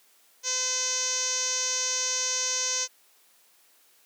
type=tone with low-pass filter; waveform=5% pulse; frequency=510 Hz; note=C5; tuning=44 cents flat; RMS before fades=-28 dBFS; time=0.43-2.88 s; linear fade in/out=50 ms; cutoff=6300 Hz; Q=8.7; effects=white hiss -61 dBFS RMS until 4.05 s + high-pass 300 Hz 12 dB/octave